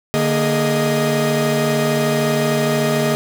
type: tone cluster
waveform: 45% pulse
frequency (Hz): 149.2 / 232.9 / 414.4 / 624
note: D3 / A#3 / G#4 / D#5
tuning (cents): +28 / -1 / -4 / +5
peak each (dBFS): -21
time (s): 0.14-3.15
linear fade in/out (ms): 0
effects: none